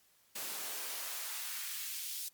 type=noise with high-pass filter sweep; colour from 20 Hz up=white; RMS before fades=-41 dBFS; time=0.35-2.29 s; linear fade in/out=10 ms; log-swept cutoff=210 to 4200 Hz; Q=0.9; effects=white hiss -69 dBFS RMS until 2.33 s + Opus 48 kbps